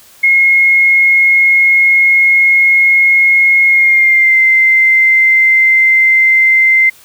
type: tone with pitch glide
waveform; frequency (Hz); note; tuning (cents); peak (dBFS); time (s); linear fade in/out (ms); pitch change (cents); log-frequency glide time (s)
sine; 2158 to 2080; C#7 to C7; -47 to -11; -5; 0.23-6.9; 10; -64; 3.67-4.38
effects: white hiss -42 dBFS RMS until 7.04 s